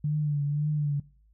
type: tone with vibrato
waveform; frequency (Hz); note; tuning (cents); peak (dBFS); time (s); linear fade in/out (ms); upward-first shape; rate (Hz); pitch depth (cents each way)
sine; 147.4; D3; +7; -24; 0.04-1; 5; triangle; 1.9; 56
effects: noise-tail reverb RT60 0.5 s tail -23 dB re dry + added 53 Hz sine -58 dBFS peak until 1.33 s